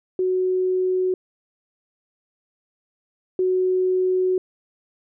sine tone pair in turn, 370 / 370 Hz, F#4 / F#4, 0 / 0 cents, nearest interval unison, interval 0 cents, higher neither, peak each -18 / -17 dBFS, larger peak second, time 0.19-1.14 / 3.39-4.38 s, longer second, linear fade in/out 2 ms, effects none

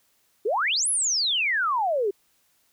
sine exponential two-way sweep, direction up then down, 376.7 to 11175 to 376.7 Hz, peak -21 dBFS, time 0.45-2.11 s, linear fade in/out 10 ms, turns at 0.89 s, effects white hiss -66 dBFS RMS until 2.72 s

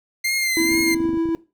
sawtooth tone with vibrato, 2094 Hz, C7, 1 cent sharp, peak -16 dBFS, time 0.24-0.95 s, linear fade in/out 10 ms, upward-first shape triangle, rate 2.2 Hz, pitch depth 48 cents each way
triangle tone with tremolo, 329.6 Hz, E4, in tune, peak -15 dBFS, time 0.57-1.35 s, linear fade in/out 0 ms, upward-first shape triangle, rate 6.7 Hz, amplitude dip 35%
sine tone bursts, 261.5 Hz, C4, 1 cent flat, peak -25 dBFS, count 13, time 0.6-1.149 s, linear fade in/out 0 ms, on 21 ms, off 23 ms
clicks, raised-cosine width 3 ms, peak -22 dBFS, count 11, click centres 0.719 / 0.751 / 0.807 / 0.946 / 1.005 / 1.051 / 1.092 / 1.136 / 1.173 / 1.256 / 1.29 s
effects noise-tail reverb RT60 0.3 s tail -19 dB re dry

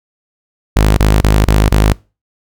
sawtooth tone bursts, 52.1 Hz, G#1, 6 cents sharp, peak -3 dBFS, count 5, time 0.76-1.926 s, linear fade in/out 5 ms, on 210 ms, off 29 ms, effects noise-tail reverb RT60 0.3 s tail -24 dB re dry

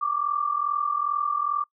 sine tone pair together, 1147.6 / 1190 Hz, D6 / D6, -40 / +22 cents, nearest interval minor second, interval 62 cents, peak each -26 / -25 dBFS, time 0.01-1.64 s, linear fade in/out 10 ms, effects noise-tail reverb RT60 0.1 s tail -26 dB re dry

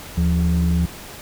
sine tone pair together, 76.81 / 172.2 Hz, D#2 / F3, -22 / -24 cents, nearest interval octave + major second, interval 1398 cents, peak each -16 dBFS, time 0.17-0.86 s, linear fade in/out 10 ms, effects tanh soft clip ceiling -12 dBFS + pink hiss -37 dBFS RMS until 1.21 s

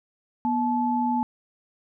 sine tone pair together, 243 / 866 Hz, B3 / A5, -28 / -28 cents, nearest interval octave + minor seventh, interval 2200 cents, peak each -24 dBFS, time 0.45-1.23 s, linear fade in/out 0 ms, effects none

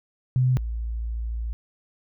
sine tone pair in turn, 127.7 / 56.88 Hz, C3 / A#1, -42 / -42 cents, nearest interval octave + major second, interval 1400 cents, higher first, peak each -17 / -26 dBFS, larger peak first, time 0.36-0.57 / 0.57-1.53 s, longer second, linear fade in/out 0 ms, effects none

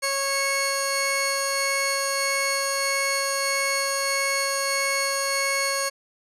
15% pulse tone pair together, 549.6 / 2200 Hz, C#5 / C#7, -15 / -14 cents, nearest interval 2 octaves, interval 2401 cents, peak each -19 dBFS, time 0.02-5.9 s, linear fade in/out 20 ms, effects resampled to 32000 Hz

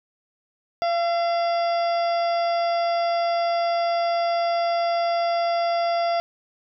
harmonic tone with a mistuned harmonic, 684 Hz, F5, 36 cents flat, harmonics 1 / 2 / 3 / 4 / 5 / 7 / 8, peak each -20 / -32 / -36 / -42 / -40 / -37 / -45 dBFS, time 0.82-6.2 s, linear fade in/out 0 ms, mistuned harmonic 2, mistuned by -18 cents, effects none

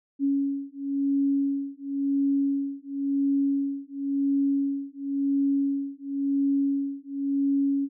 sine beating tone pair, 277.5 / 278.45 Hz, C#4 / C#4, +2 / +8 cents, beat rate 0.95 Hz, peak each -26 dBFS, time 0.19-7.89 s, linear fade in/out 50 ms, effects none

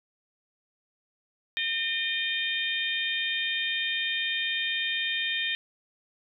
harmonic tone with a mistuned harmonic, 608 Hz, D#5, 40 cents flat, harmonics 3 / 4 / 5 / 6, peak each -32 / -32 / -32 / -32 dBFS, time 1.57-5.55 s, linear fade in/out 0 ms, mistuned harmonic 5, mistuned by +56 cents, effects none

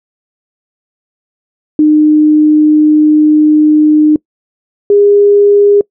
sine tone pair in turn, 304.4 / 407.4 Hz, D#4 / G#4, -38 / -33 cents, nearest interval perfect fourth, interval 505 cents, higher second, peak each -3 dBFS, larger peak neither, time 1.79-4.16 / 4.9-5.81 s, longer first, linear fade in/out 2 ms, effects noise-tail reverb RT60 0.1 s tail -24 dB re dry

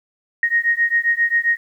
sine beating tone pair, 1864.7 / 1872.2 Hz, A#6 / A#6, 0 / +7 cents, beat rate 7.5 Hz, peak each -18 dBFS, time 0.43-1.57 s, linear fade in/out 2 ms, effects 9-bit

